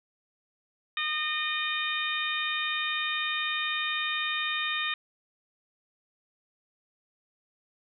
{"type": "harmonic tone", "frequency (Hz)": 612, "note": "D#5", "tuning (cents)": -29, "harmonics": [2, 3, 4, 5, 6], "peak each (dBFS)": [-35, -33, -33, -37, -33], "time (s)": [0.97, 4.94], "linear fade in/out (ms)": 2, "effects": []}